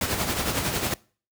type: noise with tremolo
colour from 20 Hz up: pink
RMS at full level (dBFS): -24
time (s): 0.01-0.94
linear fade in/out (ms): 2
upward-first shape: sine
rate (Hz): 11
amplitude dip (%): 50
effects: noise-tail reverb RT60 0.4 s tail -23 dB re dry + high-pass 60 Hz 12 dB/octave